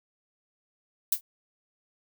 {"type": "noise with exponential decay", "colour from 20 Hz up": "violet", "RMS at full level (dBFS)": -18, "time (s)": [1.12, 1.21], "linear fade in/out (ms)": 5, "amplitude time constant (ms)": 19, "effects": []}